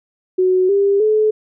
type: tone with pitch steps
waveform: sine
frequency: 370 / 398.9 / 430 Hz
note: F#4 / G4 / A4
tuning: 0 / +30 / -40 cents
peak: -11 dBFS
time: 0.38-1.31 s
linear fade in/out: 10 ms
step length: 310 ms
effects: none